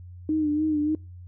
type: tone with vibrato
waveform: sine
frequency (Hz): 304.4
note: D#4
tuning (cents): -38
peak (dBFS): -21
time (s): 0.29-0.95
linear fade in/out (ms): 2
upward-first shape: sine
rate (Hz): 3.4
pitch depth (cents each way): 50
effects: noise-tail reverb RT60 0.3 s tail -26 dB re dry + added 89 Hz sine -40 dBFS peak until 1.27 s